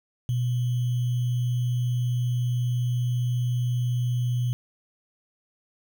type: tone with sample-and-hold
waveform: sine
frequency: 122.7 Hz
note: B2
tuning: 11 cents flat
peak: -22 dBFS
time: 0.29-4.53 s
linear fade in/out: 0 ms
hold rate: 3150 Hz
effects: none